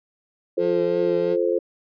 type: chord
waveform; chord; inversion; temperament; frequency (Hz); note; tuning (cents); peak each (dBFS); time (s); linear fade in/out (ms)
sine; F major; none; just; 349.2 / 436.5 / 523.8; F4 / A4 / C5; 0 / -14 / +2; -23; 0.57-1.59; 10
type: tone with vibrato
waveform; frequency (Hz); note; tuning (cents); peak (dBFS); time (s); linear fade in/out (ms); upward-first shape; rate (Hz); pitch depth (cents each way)
30% pulse; 174.61; F3; 0; -28; 0.58-1.37; 50; triangle; 3; 33
effects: resampled to 11025 Hz